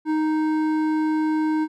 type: tone with hard clipping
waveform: sine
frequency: 311.1 Hz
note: D#4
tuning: in tune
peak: -21 dBFS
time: 0.05-1.68 s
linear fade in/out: 50 ms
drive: 10 dB
effects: none